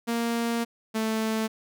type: tone pair in turn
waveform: sawtooth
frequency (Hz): 233.1 / 220.5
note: A#3 / A3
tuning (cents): 0 / +4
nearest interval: minor second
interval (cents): 96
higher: first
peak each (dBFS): -21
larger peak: neither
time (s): 0.07-0.65 / 0.94-1.48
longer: first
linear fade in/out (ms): 20
effects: none